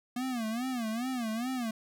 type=tone with vibrato; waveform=square; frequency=238.6 Hz; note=A#3; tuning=41 cents sharp; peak=-32 dBFS; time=0.16-1.71 s; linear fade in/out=5 ms; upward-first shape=sine; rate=2.4 Hz; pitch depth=160 cents each way; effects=none